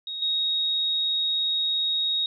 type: tone with level steps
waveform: sine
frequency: 3763 Hz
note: A#7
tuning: 16 cents sharp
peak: -30 / -22 dBFS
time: 0.07-2.26 s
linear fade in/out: 2 ms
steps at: 0.22 s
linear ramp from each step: 2 ms
effects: none